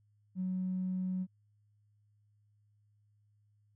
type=tone with tanh clipping; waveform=triangle; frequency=185 Hz; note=F#3; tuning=in tune; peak=-32 dBFS; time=0.35-1.27 s; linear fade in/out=50 ms; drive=4 dB; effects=added 104 Hz sine -67 dBFS peak until 3.75 s